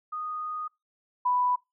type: tone pair in turn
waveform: sine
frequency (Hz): 1238 / 990.6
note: D#6 / B5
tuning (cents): -9 / +5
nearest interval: major third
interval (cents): 386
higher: first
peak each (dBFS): -31 / -22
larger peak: second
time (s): 0.12-0.68 / 1.25-1.56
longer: first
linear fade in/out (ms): 10
effects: noise-tail reverb RT60 0.2 s tail -23 dB re dry